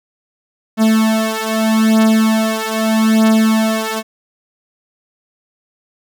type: beating tone pair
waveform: 45% pulse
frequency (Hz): 220 / 220.8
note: A3 / A3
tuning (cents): 0 / +6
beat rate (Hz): 0.8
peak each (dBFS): -14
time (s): 0.77-4.03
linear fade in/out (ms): 50
effects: none